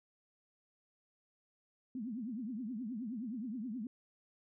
sine tone with vibrato, 233.1 Hz, A#3, in tune, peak -38 dBFS, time 1.95-3.87 s, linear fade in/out 2 ms, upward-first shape triangle, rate 9.5 Hz, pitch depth 280 cents each way, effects none

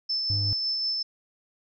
sine tone with tremolo, 5274 Hz, E8, in tune, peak -24 dBFS, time 0.09-1.03 s, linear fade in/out 10 ms, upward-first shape sine, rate 5.4 Hz, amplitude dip 25%
triangle tone, 100.4 Hz, G2, 42 cents sharp, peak -24 dBFS, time 0.3-0.53 s, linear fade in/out 0 ms
effects none

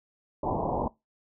white low-pass noise, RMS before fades -29 dBFS, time 0.43-0.88 s, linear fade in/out 5 ms, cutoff 1000 Hz, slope 96 dB/octave, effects noise-tail reverb RT60 0.2 s tail -21 dB re dry

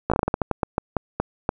slowing click train, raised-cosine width 1 ms, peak -6 dBFS, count 15, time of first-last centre 0.1-1.491 s, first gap 16 ms, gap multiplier 1.25, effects none

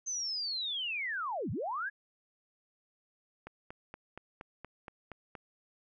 sine linear two-way sweep, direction down then up, 6290 to 82.6 to 1720 Hz, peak -33 dBFS, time 0.06-1.9 s, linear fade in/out 20 ms, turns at 1.51 s
click train, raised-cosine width 0.5 ms, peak -29 dBFS, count 9, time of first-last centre 3.47-5.352 s, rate 4.25 Hz
effects none

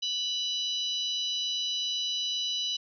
harmonic tone, 987.8 Hz, B5, in tune, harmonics 3 / 4 / 5 / 6, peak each -31 / -32 / -42 / -41 dBFS, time 0.02-2.77 s, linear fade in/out 10 ms, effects none

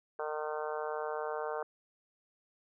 harmonic tone, 152.7 Hz, D#3, 32 cents flat, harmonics 3 / 4 / 5 / 6 / 7 / 8 / 9 / 10, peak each -38 / -40 / -42 / -44 / -45 / -46 / -47 / -48 dBFS, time 0.19-1.63 s, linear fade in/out 2 ms, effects none

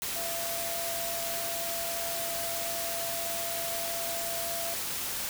sine tone in noise, 675 Hz, E5, 41 cents sharp, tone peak -36 dBFS, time 0.16-4.74 s, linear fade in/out 0 ms, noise white, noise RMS -34 dBFS, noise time 0.02-5.29 s, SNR -5 dB, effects none

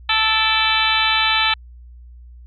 harmonic tone with a mistuned harmonic, 439.4 Hz, A4, 2 cents flat, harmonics 2 / 3 / 4 / 5 / 6 / 7 / 8 / 9, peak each -23 / -23 / -23 / -23 / -23 / -23 / -23 / -23 dBFS, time 0.09-1.54 s, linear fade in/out 5 ms, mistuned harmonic 5, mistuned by +85 cents, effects added 60 Hz sine -38 dBFS peak until 2.46 s

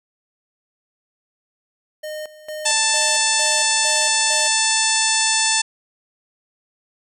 square tone with tremolo, 613 Hz, D#5, 26 cents flat, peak -28 dBFS, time 2.03-4.48 s, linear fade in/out 10 ms, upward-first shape square, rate 2.2 Hz, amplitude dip 80%
harmonic tone, 884 Hz, A5, 8 cents sharp, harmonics 1 / 2 / 3 / 4 / 5 / 6 / 7 / 8 / 9 / 10, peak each -25 / -25 / -25 / -25 / -25 / -25 / -25 / -25 / -25 / -25 dBFS, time 2.65-5.62 s, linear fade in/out 10 ms
effects none

